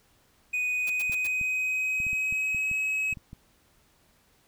triangle tone with pitch glide, 2488 to 2558 Hz, D#7 to D#7, -1 to +47 cents, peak -24 dBFS, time 0.53-3.14 s, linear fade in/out 10 ms, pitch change +48 cents, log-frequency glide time 0.7-2.76 s
white noise bursts, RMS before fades -40 dBFS, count 4, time 0.87-1.271 s, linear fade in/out 0 ms, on 26 ms, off 99 ms
clicks, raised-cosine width 5 ms, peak -30 dBFS, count 11, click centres 1.097 / 1.413 / 2.002 / 2.067 / 2.131 / 2.325 / 2.547 / 2.714 / 3.127 / 3.172 / 3.331 s
effects pink hiss -64 dBFS RMS until 4.47 s

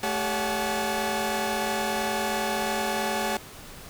sawtooth tone cluster, 218 / 393 / 564 / 733 / 861 Hz, A3 / G4 / C#5 / F#5 / A5, -16 / +4 / +30 / -16 / -38 cents, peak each -29 / -29 / -29 / -28 / -27 dBFS, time 0.03-3.37 s, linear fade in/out 2 ms, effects pink hiss -44 dBFS RMS until 3.89 s

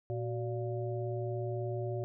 harmonic tone with a mistuned harmonic, 116.6 Hz, A#2, 1 cent sharp, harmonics 1 / 3 / 5 / 6, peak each -35 / -38 / -41 / -46 dBFS, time 0.1-2.04 s, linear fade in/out 0 ms, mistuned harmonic 3, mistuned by +110 cents, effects none

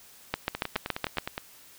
two click trains, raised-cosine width 0.3 ms, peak -10 / -15 dBFS, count 7 / 9, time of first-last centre 0.34-1.184 / 0.55-1.379 s, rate 7.11 / 9.65 Hz, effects white hiss -53 dBFS RMS until 1.78 s

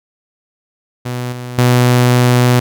sawtooth tone with level steps, 123.6 Hz, B2, 2 cents sharp, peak -15 / -20 / -4 dBFS, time 1.05-2.6 s, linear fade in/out 10 ms, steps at 1.32 / 1.58 s, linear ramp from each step 5 ms, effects none

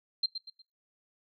sine tone with echo, 4157 Hz, C8, 12 cents flat, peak -24 dBFS, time 0.23-0.26 s, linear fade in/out 5 ms, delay 120 ms, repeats 3, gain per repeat -9 dB, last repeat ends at 0.62 s, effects noise-tail reverb RT60 0.3 s tail -23 dB re dry

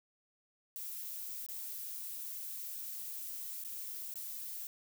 violet noise with dropouts, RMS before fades -43 dBFS, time 0.76-4.67 s, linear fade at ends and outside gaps 0 ms, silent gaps 1.464-1.487 / 3.638-3.648 / 4.139-4.157 s, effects none

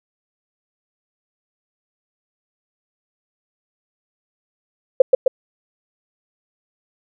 sine tone with echo, 522 Hz, C5, 4 cents flat, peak -3 dBFS, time 5-5.02 s, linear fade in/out 5 ms, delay 130 ms, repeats 2, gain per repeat -3 dB, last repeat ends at 5.28 s, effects none

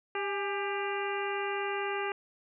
harmonic tone with a mistuned harmonic, 397.4 Hz, G4, 24 cents sharp, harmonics 1 / 2 / 3 / 4 / 5 / 6 / 7, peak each -34 / -37 / -39 / -40 / -41 / -42 / -42 dBFS, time 0.15-2.12 s, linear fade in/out 2 ms, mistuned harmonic 2, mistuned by +62 cents, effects none

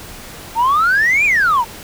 sine exponential two-way sweep, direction up then down, 880 to 2489 to 880 Hz, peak -9 dBFS, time 0.55-1.65 s, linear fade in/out 50 ms, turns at 1.25 s, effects tanh soft clip ceiling -8 dBFS + pink hiss -34 dBFS RMS until 1.83 s

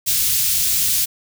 white band-stop noise, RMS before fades -18 dBFS, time 0.06-1.06 s, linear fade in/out 20 ms, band 110 to 3500 Hz, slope 12 dB/octave, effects none

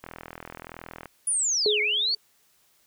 click train, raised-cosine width 0.5 ms, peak -23 dBFS, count 43, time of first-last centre 0.04-1.057 s, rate 41.3 Hz
sine linear two-way sweep, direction down then up, 9956 to 2096 to 4602 Hz, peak -22 dBFS, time 1.27-2.15 s, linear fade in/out 5 ms, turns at 1.81 s
sine tone with exponential decay, 420.5 Hz, G#4, 22 cents sharp, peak -19 dBFS, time 1.66-2.17 s, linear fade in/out 1 ms, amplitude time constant 110 ms
effects white hiss -64 dBFS RMS until 2.86 s

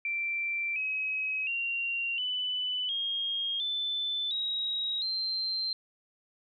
sine tone with pitch steps, 2349 / 2547 / 2761 / 2994 / 3246 / 3520 / 3816 / 4137 Hz, D7 / D#7 / F7 / F#7 / G#7 / A7 / A#7 / C8, 0 / +40 / -20 / +20 / -40 / 0 / +40 / -20 cents, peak -29 dBFS, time 0.05-5.73 s, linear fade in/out 2 ms, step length 710 ms, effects none

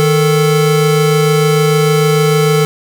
square tone pair together, 155.56 / 440 Hz, D#3 / A4, 0 / 0 cents, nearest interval octave + tritone, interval 1800 cents, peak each -12 dBFS, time 0-2.65 s, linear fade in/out 0 ms, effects none

